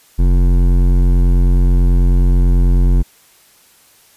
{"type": "tone with hard clipping", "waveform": "sine", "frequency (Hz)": 44.62, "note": "F1", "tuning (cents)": 38, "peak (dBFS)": -10, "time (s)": [0.18, 3.03], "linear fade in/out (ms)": 20, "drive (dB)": 13, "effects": ["white hiss -49 dBFS RMS until 4.16 s", "resampled to 32000 Hz"]}